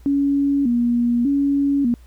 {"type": "tone with vibrato", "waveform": "sine", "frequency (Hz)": 259, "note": "C4", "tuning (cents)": -17, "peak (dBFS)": -15, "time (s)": [0.06, 1.94], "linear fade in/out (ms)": 0, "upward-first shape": "square", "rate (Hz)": 0.84, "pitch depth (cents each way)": 140, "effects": ["added 60 Hz sine -42 dBFS peak until 2.06 s", "pink hiss -57 dBFS RMS until 2.06 s"]}